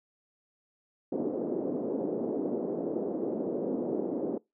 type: band-pass noise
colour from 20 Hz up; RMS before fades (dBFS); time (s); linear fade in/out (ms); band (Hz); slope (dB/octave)
pink; -32; 1.12-4.38; 5; 250 to 500; 24
effects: noise-tail reverb RT60 0.2 s tail -24 dB re dry